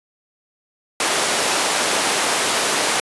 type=high-pass noise; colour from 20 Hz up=pink; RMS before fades=-19 dBFS; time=1-3 s; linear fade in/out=2 ms; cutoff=430 Hz; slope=12 dB/octave; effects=resampled to 24000 Hz